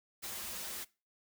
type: noise with comb filter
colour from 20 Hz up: white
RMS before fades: -42 dBFS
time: 0.22-0.85 s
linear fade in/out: 20 ms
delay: 7 ms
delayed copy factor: -0.9
effects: noise-tail reverb RT60 0.3 s tail -21 dB re dry